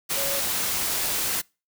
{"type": "tone in noise", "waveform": "sine", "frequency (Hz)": 554.4, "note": "C#5", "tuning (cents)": 0, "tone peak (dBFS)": -31, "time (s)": [0.16, 0.41], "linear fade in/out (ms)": 20, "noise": "white", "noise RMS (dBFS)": -26, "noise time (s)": [0.09, 1.42], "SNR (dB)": -8, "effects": ["noise-tail reverb RT60 0.3 s tail -26 dB re dry"]}